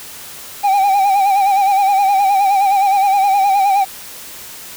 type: tone with vibrato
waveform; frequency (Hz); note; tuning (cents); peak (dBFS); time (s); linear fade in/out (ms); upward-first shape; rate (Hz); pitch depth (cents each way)
triangle; 790; G5; +13; -8; 0.63-3.85; 20; sine; 9.6; 65
effects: white hiss -33 dBFS RMS until 4.76 s